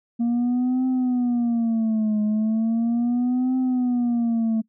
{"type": "tone with vibrato", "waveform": "sine", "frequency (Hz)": 233.5, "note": "A#3", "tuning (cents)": 3, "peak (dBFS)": -16, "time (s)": [0.19, 4.62], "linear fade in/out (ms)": 20, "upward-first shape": "triangle", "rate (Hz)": 0.37, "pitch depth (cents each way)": 180, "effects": ["noise-tail reverb RT60 0.1 s tail -23 dB re dry", "tanh soft clip ceiling -18 dBFS"]}